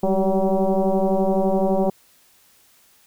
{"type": "tone with frequency modulation", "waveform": "sine", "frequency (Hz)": 186.1, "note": "F#3", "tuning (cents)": 10, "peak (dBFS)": -16, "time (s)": [0.03, 1.9], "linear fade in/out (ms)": 5, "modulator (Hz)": 192, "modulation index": 3, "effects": ["white hiss -56 dBFS RMS until 3.06 s"]}